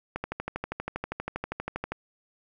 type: click train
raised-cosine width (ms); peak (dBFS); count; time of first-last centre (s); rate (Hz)
0.5; -16; 23; 0.16-1.92; 12.5
effects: none